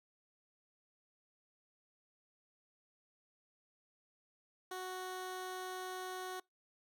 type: tone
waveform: 15% pulse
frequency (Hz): 370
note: F#4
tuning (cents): 0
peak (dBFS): -35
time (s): 4.71-6.4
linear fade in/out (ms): 5
effects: noise-tail reverb RT60 0.2 s tail -26 dB re dry